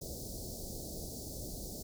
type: band-stop noise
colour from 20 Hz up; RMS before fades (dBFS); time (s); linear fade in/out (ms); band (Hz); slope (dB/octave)
pink; -43; 0.01-1.83; 10; 680 to 4400; 48
effects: none